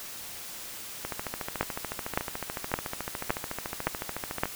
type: two click trains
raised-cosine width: 0.5 ms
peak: -9 / -17 dBFS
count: 6 / 48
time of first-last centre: 1.61-4.435 / 1.05-4.456 s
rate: 1.77 / 13.8 Hz
effects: white hiss -41 dBFS RMS until 4.55 s